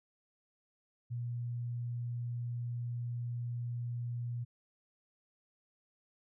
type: tone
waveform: sine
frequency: 120 Hz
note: B2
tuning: 49 cents flat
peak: -35 dBFS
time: 1.1-4.45 s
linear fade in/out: 20 ms
effects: none